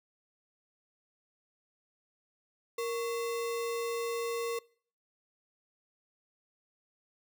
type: tone with sample-and-hold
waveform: sine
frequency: 466.2 Hz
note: A#4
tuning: in tune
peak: -31 dBFS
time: 2.78-4.59 s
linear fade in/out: 5 ms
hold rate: 1575 Hz
effects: noise-tail reverb RT60 0.5 s tail -24 dB re dry